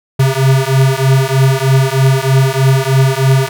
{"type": "beating tone pair", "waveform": "square", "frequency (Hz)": [132, 135.2], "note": ["C3", "C#3"], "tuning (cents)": [16, -43], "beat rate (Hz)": 3.2, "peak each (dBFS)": -12, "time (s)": [0.19, 3.49], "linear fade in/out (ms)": 10, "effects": []}